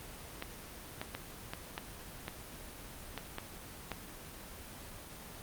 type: clicks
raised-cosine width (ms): 0.3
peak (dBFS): -21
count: 9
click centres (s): 0.424 / 1.015 / 1.15 / 1.535 / 1.779 / 2.281 / 3.177 / 3.384 / 3.917
effects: pink hiss -48 dBFS RMS until 5.42 s + Opus 24 kbps